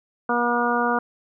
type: harmonic tone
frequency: 239.9 Hz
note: A#3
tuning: 50 cents sharp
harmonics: 1 / 2 / 3 / 4 / 5 / 6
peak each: -26 / -26 / -26 / -26 / -26 / -26 dBFS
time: 0.29-0.99 s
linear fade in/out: 5 ms
effects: none